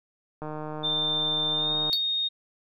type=click train; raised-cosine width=1 ms; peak=-22 dBFS; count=227; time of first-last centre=0.42-1.897 s; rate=153 Hz
type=tone with pitch glide; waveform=sine; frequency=3583 to 3707 Hz; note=A7 to A#7; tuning=+31 to -10 cents; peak=-24 dBFS; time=0.83-2.29 s; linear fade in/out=20 ms; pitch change=+59 cents; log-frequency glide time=1.52-1.77 s
type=tone with exponential decay; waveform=triangle; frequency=4435 Hz; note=C#8; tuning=in tune; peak=-18 dBFS; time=1.93-2.03 s; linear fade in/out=0 ms; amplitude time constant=20 ms
effects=none